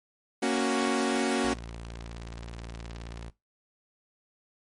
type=chord; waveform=sawtooth; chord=F# major; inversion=first; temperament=equal; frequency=233.1 / 277.2 / 370 Hz; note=A#3 / C#4 / F#4; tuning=0 / 0 / 0 cents; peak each=-25 dBFS; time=0.42-1.54 s; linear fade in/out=10 ms
type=click train; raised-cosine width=0.2 ms; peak=-26 dBFS; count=41; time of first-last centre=1.11-3.226 s; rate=18.9 Hz
type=tone; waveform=sawtooth; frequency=57.3 Hz; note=A#1; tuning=29 cents flat; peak=-35 dBFS; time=1.44-3.3 s; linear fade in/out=5 ms
effects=noise-tail reverb RT60 0.2 s tail -19 dB re dry + MP3 48 kbps